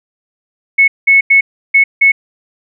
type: tone bursts at uneven times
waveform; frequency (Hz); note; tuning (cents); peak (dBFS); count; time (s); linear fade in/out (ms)
sine; 2200; C#7; -14; -4; 5; 0.78-0.88 / 1.07-1.21 / 1.3-1.41 / 1.74-1.84 / 2.01-2.12; 10
effects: none

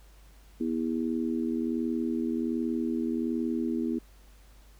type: harmonic tone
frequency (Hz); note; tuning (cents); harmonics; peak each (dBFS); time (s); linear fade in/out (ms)
81.3; E2; -23; 3 / 4 / 5; -29 / -31 / -37; 0.6-3.99; 10
effects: added 50 Hz sine -52 dBFS peak until 4.79 s + pink hiss -61 dBFS RMS until 4.79 s

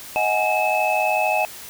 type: tone cluster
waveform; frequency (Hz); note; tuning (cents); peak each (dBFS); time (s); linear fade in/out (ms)
sine; 628 / 740 / 833 / 2597; D#5 / F#5 / G#5 / E7; +16 / 0 / +5 / -26; -23; 0.16-1.45; 0
effects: white hiss -38 dBFS RMS until 1.69 s

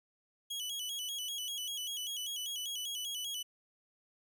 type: tone with vibrato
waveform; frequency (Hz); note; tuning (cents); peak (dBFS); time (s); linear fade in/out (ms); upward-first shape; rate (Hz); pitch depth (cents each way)
sawtooth; 3136; G7; 0; -34; 0.5-3.43; 10; square; 5.1; 87
effects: none

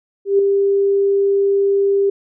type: tone with ADSR envelope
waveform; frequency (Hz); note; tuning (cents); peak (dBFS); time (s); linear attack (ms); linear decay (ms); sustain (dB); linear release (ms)
sine; 397; G4; +22; -8; 0.25-2.1; 140; 3; -4; 6
effects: none

